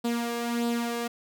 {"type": "tone with flanger", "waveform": "sawtooth", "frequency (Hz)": 235.9, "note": "A#3", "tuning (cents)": 21, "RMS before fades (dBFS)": -29, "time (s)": [0.04, 1.08], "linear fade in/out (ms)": 10, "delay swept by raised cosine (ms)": [0.23, 1.83], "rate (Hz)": 1.6, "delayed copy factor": 0.55, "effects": []}